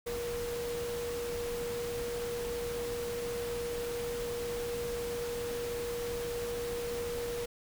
sine tone in noise, 476.2 Hz, A#4, 37 cents sharp, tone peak -34 dBFS, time 0.06-7.46 s, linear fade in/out 10 ms, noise pink, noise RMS -42 dBFS, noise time 0.06-7.46 s, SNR +5 dB, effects none

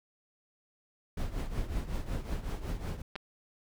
brown noise with tremolo, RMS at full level -31 dBFS, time 1.17-3.02 s, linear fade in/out 5 ms, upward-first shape triangle, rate 5.4 Hz, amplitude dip 80%
clicks, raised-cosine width 0.3 ms, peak -23 / -22 dBFS, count 2, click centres 3.156 / 3.161 s
effects none

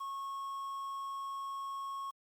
triangle tone with quantisation, 1095 Hz, C#6, 22 cents flat, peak -36 dBFS, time 0-2.11 s, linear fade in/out 10 ms, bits 10, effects Opus 48 kbps

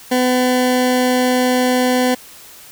20% pulse tone, 251.9 Hz, B3, 34 cents sharp, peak -8 dBFS, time 0.11-2.15 s, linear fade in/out 10 ms, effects white hiss -40 dBFS RMS until 2.71 s

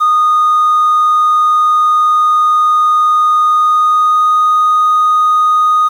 triangle tone with pitch glide, 1233 to 1240.1 Hz, D#6 to D#6, -16 to -6 cents, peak -4 dBFS, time 0-5.89 s, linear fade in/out 20 ms, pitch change +10 cents, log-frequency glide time 3.47-4.29 s, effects tanh soft clip ceiling -3 dBFS + 7-bit

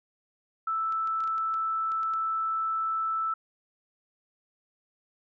sine tone, 1318.5 Hz, E6, in tune, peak -26 dBFS, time 0.67-3.34 s, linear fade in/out 5 ms
clicks, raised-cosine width 0.2 ms, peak -32 dBFS, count 10, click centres 0.924 / 1.074 / 1.205 / 1.239 / 1.276 / 1.381 / 1.541 / 1.919 / 2.032 / 2.137 s
effects none

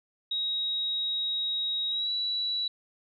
sine tone with pitch glide, 3800 to 3929 Hz, A#7 to B7, +33 to -10 cents, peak -27 dBFS, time 0.31-2.68 s, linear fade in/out 5 ms, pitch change +57 cents, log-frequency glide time 1.89-2.11 s, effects none

